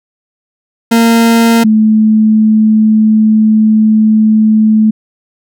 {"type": "tone pair in turn", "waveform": ["40% pulse", "sine"], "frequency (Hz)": [230, 217], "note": ["A#3", "A3"], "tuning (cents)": [-23, -24], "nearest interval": "minor second", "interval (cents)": 101, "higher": "first", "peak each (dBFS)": -4, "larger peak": "neither", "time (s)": [[0.91, 1.64], [1.64, 4.91]], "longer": "second", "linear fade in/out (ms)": 10, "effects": []}